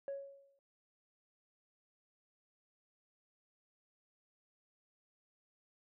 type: tone with exponential decay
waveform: sine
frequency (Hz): 554.4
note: C#5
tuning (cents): 0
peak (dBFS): -34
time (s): 0.08-0.59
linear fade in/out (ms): 1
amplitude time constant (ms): 110
effects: noise-tail reverb RT60 0.3 s tail -19 dB re dry + tanh soft clip ceiling -36 dBFS